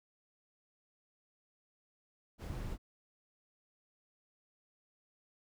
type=noise with amplitude modulation; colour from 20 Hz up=brown; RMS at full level=-39 dBFS; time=2.38-2.78 s; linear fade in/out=50 ms; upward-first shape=sine; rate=222 Hz; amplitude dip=45%; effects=none